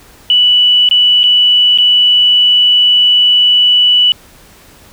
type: tone with dropouts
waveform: sine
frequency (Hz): 2960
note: F#7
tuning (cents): 0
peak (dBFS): -5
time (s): 0.3-4.12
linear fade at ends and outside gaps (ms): 1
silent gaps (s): 0.889-0.911 / 1.233-1.239 / 1.776-1.785
effects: pink hiss -41 dBFS RMS until 4.92 s